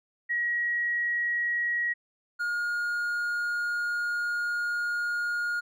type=tone pair in turn; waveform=sine / triangle; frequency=1905 / 1427.1 Hz; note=A#6 / F6; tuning=+37 / +37 cents; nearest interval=perfect fourth; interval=500 cents; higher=first; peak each=-25 / -25 dBFS; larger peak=neither; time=0.29-1.94 / 2.39-5.61 s; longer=second; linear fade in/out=20 ms; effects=none